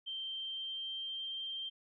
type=tone with pitch glide; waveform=sine; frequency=3136 to 3158 Hz; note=G7 to G7; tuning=0 to +12 cents; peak=-38 dBFS; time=0.06-1.7 s; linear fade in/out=20 ms; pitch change=+12 cents; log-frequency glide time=0.23-1.32 s; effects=none